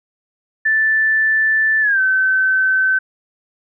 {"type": "tone with pitch glide", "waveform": "sine", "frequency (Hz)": [1760, 1532.2], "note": ["A6", "G6"], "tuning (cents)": [0, -40], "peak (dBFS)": -12, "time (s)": [0.65, 2.99], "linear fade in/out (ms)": 10, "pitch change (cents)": -240, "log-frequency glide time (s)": [1.81, 2], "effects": []}